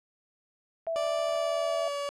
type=clicks; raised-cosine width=0.5 ms; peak=-38 dBFS; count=7; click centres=0.867 / 1.034 / 1.067 / 1.19 / 1.29 / 1.326 / 1.357 s
type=tone; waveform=sine; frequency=659.3 Hz; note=E5; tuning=in tune; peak=-28 dBFS; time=0.87-1.88 s; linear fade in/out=2 ms
type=tone with pitch glide; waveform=30% pulse; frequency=586 to 570 Hz; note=D5 to C#5; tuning=-4 to +48 cents; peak=-28 dBFS; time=0.96-2.09 s; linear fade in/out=0 ms; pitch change=-48 cents; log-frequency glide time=1.23-1.98 s
effects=low-pass 8000 Hz 12 dB/octave